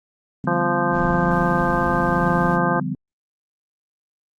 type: chord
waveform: sine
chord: G dominant seventh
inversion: second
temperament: equal with one note detuned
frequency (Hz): 146.83 / 174.61 / 196 / 252.9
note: D3 / F3 / G3 / B3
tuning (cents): 0 / 0 / 0 / +41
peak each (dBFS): -28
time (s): 0.44-2.95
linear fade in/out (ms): 2
type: harmonic tone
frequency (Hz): 173.7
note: F3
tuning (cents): -9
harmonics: 1 / 2 / 3 / 4 / 5 / 6 / 7 / 9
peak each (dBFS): -26 / -26 / -26 / -26 / -26 / -26 / -26 / -26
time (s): 0.47-2.8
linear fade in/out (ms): 5
type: noise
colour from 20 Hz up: brown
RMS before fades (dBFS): -32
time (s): 0.91-2.59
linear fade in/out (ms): 50
effects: Opus 24 kbps